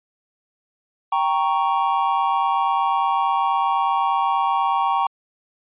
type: chord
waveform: triangle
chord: G diminished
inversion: none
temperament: equal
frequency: 784 / 932.3 / 1108.7 Hz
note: G5 / Bb5 / Db6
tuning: 0 / 0 / 0 cents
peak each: -20 dBFS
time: 1.12-5.07 s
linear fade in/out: 5 ms
effects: resampled to 8000 Hz